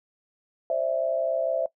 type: tone cluster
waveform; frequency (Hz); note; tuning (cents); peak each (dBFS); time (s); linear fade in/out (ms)
sine; 528 / 594 / 659; C5 / D5 / E5; +16 / +20 / -1; -28 / -32 / -24; 0.7-1.66; 2
effects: noise-tail reverb RT60 0.1 s tail -20 dB re dry